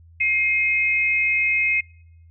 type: tone pair together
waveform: sine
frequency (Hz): 2129 / 2532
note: C7 / D#7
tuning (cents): +30 / +30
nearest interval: minor third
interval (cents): 300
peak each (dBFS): -20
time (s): 0.2-1.81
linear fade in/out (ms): 10
effects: noise-tail reverb RT60 0.8 s tail -26 dB re dry + added 83 Hz sine -46 dBFS peak until 2.3 s